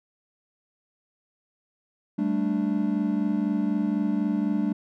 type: chord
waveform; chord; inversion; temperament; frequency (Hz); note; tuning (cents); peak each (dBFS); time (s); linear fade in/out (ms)
triangle; G suspended second; none; equal; 196 / 220 / 293.7; G3 / A3 / D4; 0 / 0 / 0; -25; 2.18-4.73; 10
effects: none